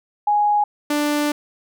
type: tone pair in turn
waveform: sine / sawtooth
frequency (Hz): 830.6 / 294.9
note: G#5 / D4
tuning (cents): 0 / +7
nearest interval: octave + tritone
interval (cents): 1793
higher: first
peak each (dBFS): -14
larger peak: neither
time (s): 0.27-0.64 / 0.9-1.32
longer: second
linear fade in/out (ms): 5
effects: none